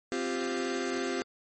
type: chord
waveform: sawtooth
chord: C suspended fourth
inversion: none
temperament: just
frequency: 261.6 / 348.8 / 392.4 Hz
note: C4 / F4 / G4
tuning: 0 / -2 / +2 cents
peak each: -30 dBFS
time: 0.12-1.22 s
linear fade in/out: 0 ms
effects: MP3 32 kbps